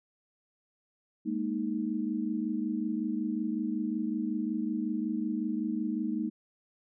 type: chord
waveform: sine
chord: Ab suspended second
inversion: none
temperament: equal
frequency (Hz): 207.7 / 233.1 / 311.1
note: Ab3 / Bb3 / Eb4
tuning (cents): 0 / 0 / 0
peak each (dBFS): -34 / -33 / -33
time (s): 1.25-6.3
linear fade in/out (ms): 20
effects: none